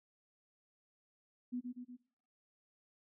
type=tone with echo; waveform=sine; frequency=246.9 Hz; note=B3; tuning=in tune; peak=-36 dBFS; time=1.52-1.61 s; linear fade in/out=20 ms; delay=120 ms; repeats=3; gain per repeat=-4 dB; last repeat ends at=1.97 s; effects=noise-tail reverb RT60 0.5 s tail -17 dB re dry